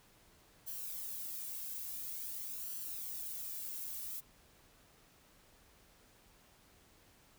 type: noise with flanger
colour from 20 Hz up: violet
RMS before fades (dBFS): -43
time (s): 0.66-4.21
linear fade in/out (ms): 20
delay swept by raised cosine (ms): 0.67 to 1.87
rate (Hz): 0.48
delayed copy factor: +0.6
effects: pink hiss -65 dBFS RMS until 7.38 s